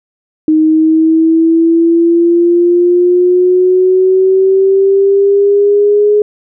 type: exponential sweep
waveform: sine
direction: up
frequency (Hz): 311.1 to 418.9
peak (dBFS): -5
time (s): 0.48-6.22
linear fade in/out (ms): 2
effects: none